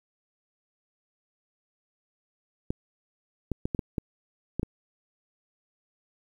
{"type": "clicks", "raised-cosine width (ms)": 3, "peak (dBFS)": -15, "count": 8, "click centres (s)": [2.705, 3.517, 3.655, 3.748, 3.792, 3.982, 4.596, 4.631], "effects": ["9-bit"]}